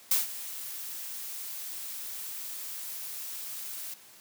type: noise with ADSR envelope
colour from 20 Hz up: blue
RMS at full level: -23 dBFS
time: 0.11-3.94 s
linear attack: 4 ms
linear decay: 150 ms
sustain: -16 dB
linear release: 4 ms
effects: white hiss -54 dBFS RMS until 4.2 s + high-pass 100 Hz 12 dB/octave